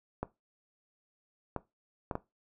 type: clicks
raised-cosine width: 1 ms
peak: -19 dBFS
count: 4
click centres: 0.23 / 1.563 / 2.112 / 2.154 s
effects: noise-tail reverb RT60 0.2 s tail -17 dB re dry